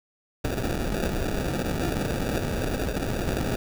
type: noise with sample-and-hold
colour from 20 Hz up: pink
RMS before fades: -27 dBFS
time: 0.44-3.56 s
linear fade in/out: 5 ms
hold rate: 1050 Hz
effects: none